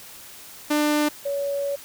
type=tone pair in turn; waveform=sawtooth / sine; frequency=298.4 / 563.3 Hz; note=D4 / C#5; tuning=+28 / +28 cents; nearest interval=major seventh; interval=1100 cents; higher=second; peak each=-15 / -23 dBFS; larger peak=first; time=0.7-1.09 / 1.25-1.76 s; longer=second; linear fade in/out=10 ms; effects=white hiss -43 dBFS RMS until 1.84 s